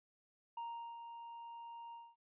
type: tone with ADSR envelope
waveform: triangle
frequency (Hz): 932.3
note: A#5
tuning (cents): 0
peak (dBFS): -39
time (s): 0.57-2.16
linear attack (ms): 5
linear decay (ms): 390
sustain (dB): -7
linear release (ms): 230
effects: resampled to 8000 Hz